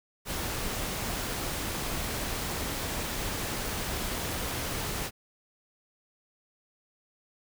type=noise; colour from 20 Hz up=pink; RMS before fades=-33 dBFS; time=0.25-5.11 s; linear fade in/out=50 ms; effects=none